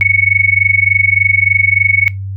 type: tone with amplitude modulation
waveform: sine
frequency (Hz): 2217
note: C#7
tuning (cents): 0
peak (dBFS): -4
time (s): 0.01-2.08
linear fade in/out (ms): 0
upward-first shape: sine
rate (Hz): 23.4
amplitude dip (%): 95
effects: noise-tail reverb RT60 0.2 s tail -22 dB re dry + added 97 Hz sine -19 dBFS peak until 2.36 s